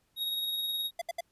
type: tone with tremolo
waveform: square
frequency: 3768 Hz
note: A#7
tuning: 18 cents sharp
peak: -30 dBFS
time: 0.16-0.91 s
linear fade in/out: 50 ms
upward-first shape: sine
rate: 19 Hz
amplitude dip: 30%
type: tone bursts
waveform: square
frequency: 683 Hz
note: F5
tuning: 39 cents flat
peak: -32 dBFS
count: 3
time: 0.99-1.208 s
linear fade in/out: 5 ms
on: 26 ms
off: 70 ms
effects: pink hiss -73 dBFS RMS until 1.31 s + resampled to 32000 Hz